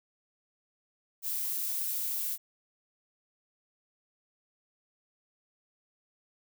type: noise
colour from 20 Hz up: violet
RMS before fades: -33 dBFS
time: 1.22-2.38 s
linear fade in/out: 50 ms
effects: none